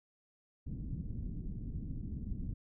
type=low-pass noise; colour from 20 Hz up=pink; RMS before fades=-40 dBFS; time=0.66-2.54 s; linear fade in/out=10 ms; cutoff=240 Hz; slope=24 dB/octave; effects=none